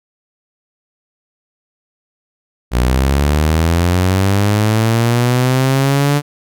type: linear sweep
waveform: sawtooth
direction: up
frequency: 58.8 to 146.2 Hz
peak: -7 dBFS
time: 2.71-6.22 s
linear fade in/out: 50 ms
effects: none